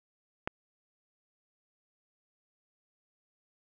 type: click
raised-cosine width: 0.5 ms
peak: -16 dBFS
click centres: 0.475 s
effects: none